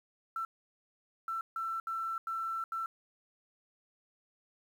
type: tone bursts at uneven times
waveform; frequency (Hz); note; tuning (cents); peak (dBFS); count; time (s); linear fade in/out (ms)
sine; 1338; E6; +25; -33; 6; 0.36-0.45 / 1.28-1.41 / 1.56-1.8 / 1.87-2.18 / 2.27-2.64 / 2.72-2.86; 2
effects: 10-bit